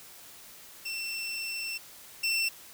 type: tone pair in turn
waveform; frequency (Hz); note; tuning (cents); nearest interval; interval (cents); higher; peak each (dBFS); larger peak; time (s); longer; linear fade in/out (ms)
25% pulse; 2692 / 2692; E7 / E7; +36 / +36; unison; 0; neither; -29 / -22; second; 0.85-1.78 / 2.23-2.49; first; 10
effects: white hiss -50 dBFS RMS until 2.73 s